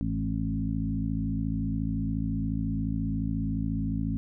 harmonic tone with a mistuned harmonic, 54.2 Hz, A1, 25 cents flat, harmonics 1 / 2 / 3 / 4 / 5, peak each -33 / -33 / -33 / -33 / -33 dBFS, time 0.01-4.17 s, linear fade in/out 0 ms, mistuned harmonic 3, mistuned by +29 cents, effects none

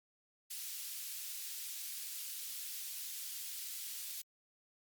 white high-pass noise, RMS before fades -44 dBFS, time 0.5-4.22 s, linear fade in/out 10 ms, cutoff 3000 Hz, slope 12 dB/octave, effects Opus 48 kbps

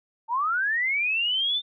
sine linear sweep, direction up, 880 to 3600 Hz, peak -22 dBFS, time 0.28-1.62 s, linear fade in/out 50 ms, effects none

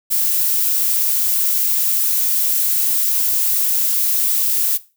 violet noise, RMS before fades -17 dBFS, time 0.1-4.78 s, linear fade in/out 20 ms, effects noise-tail reverb RT60 0.3 s tail -17 dB re dry

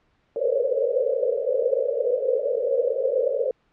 pink band-pass noise, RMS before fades -23 dBFS, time 0.36-3.51 s, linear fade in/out 2 ms, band 460 to 560 Hz, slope 96 dB/octave, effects pink hiss -66 dBFS RMS until 3.72 s + low-pass 3000 Hz 12 dB/octave

